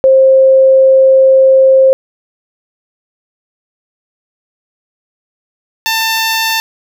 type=tone pair in turn; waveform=sine / 10% pulse; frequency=530 / 893.9 Hz; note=C5 / A5; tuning=+22 / +27 cents; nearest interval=major sixth; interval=905 cents; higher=second; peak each=-3 dBFS; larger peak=neither; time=0.04-1.93 / 5.86-6.6 s; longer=first; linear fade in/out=0 ms; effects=none